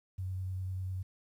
sine tone with vibrato, 93.3 Hz, F#2, 15 cents sharp, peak -34 dBFS, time 0.18-1.03 s, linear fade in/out 10 ms, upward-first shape sine, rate 10 Hz, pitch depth 14 cents each way, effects 11-bit

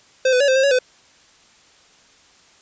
square tone with pitch steps, 520 / 501 / 566 / 522 / 532 / 560 / 506 Hz, C5 / B4 / C#5 / C5 / C5 / C#5 / B4, -11 / +25 / +36 / -4 / +29 / +18 / +42 cents, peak -14 dBFS, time 0.25-0.789 s, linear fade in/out 5 ms, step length 77 ms, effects white hiss -52 dBFS RMS until 2.61 s + resampled to 16000 Hz

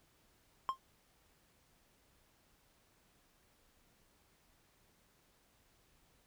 triangle tone with exponential decay, 1059 Hz, C6, 21 cents sharp, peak -26 dBFS, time 0.69-0.78 s, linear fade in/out 0 ms, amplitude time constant 18 ms, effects pink hiss -71 dBFS RMS until 6.26 s

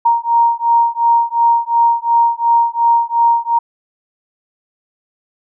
sine beating tone pair, 932.3 / 935.1 Hz, A#5 / A#5, 0 / +5 cents, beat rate 2.8 Hz, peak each -13 dBFS, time 0.05-3.59 s, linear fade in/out 10 ms, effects none

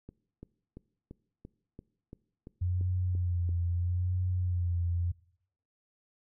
click train, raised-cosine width 3 ms, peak -32 dBFS, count 11, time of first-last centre 0.09-3.491 s, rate 2.94 Hz
sine tone with vibrato, 88.8 Hz, F2, 29 cents sharp, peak -27 dBFS, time 2.61-5.12 s, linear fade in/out 10 ms, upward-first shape sine, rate 0.77 Hz, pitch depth 48 cents each way
effects noise-tail reverb RT60 0.7 s tail -22 dB re dry

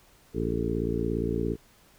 harmonic tone with a mistuned harmonic, 57.2 Hz, A#1, 32 cents flat, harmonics 1 / 2 / 3 / 4 / 5 / 6 / 7 / 8, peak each -34 / -34 / -34 / -34 / -34 / -34 / -34 / -34 dBFS, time 0.33-1.57 s, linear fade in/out 50 ms, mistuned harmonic 8, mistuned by -64 cents, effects pink hiss -59 dBFS RMS until 1.98 s

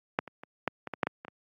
clicks, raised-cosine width 0.5 ms, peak -9 / -27 / -28 / -11 / -22 / -19 / -9 / -14 / -26 / -27 dBFS, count 10, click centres 0.189 / 0.277 / 0.435 / 0.677 / 0.873 / 0.937 / 1.032 / 1.07 / 1.249 / 1.282 s, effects high-pass 150 Hz 12 dB/octave + AAC 48 kbps

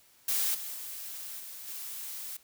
blue noise with level steps, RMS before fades -29 / -39 / -41 / -44 / -40 dBFS, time 0.28-2.37 s, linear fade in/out 5 ms, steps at 0.54 / 0.74 / 1.39 / 1.67 s, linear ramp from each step 10 ms, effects white hiss -62 dBFS RMS until 2.43 s

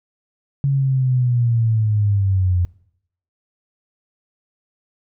sine linear sweep, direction down, 140.1 to 87.31 Hz, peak -14 dBFS, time 0.64-2.65 s, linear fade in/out 0 ms, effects noise-tail reverb RT60 0.7 s tail -22 dB re dry

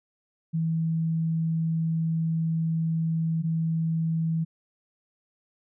sine tone pair in turn, 162.6 / 162.6 Hz, E3 / E3, -23 / -23 cents, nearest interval unison, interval 0 cents, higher neither, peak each -23 dBFS, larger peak neither, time 0.53-3.43 / 3.43-4.45 s, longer first, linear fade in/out 20 ms, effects none

